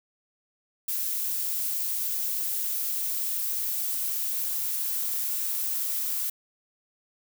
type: noise with high-pass filter sweep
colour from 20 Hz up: violet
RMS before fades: -29 dBFS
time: 0.88-6.3 s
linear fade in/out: 5 ms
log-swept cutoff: 370 to 1100 Hz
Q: 2.4
effects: none